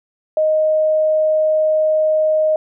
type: tone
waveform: sine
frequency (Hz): 622.3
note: D#5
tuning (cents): 0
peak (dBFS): -12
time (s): 0.37-2.56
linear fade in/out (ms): 2
effects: none